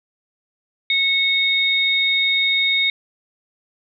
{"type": "tone pair together", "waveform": "sine", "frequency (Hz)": [2203, 3707], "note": ["C#7", "A#7"], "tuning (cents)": [-11, -10], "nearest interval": "major sixth", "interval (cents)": 901, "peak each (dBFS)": -18, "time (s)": [0.9, 2.9], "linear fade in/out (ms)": 2, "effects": []}